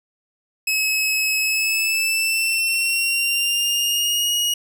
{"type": "tone with pitch glide", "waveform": "sawtooth", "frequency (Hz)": [2572, 2887], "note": ["E7", "F#7"], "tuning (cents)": [-43, -43], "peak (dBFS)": -15, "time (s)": [0.67, 4.54], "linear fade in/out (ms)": 5, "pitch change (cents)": 200, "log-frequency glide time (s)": [1.4, 4.34], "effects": []}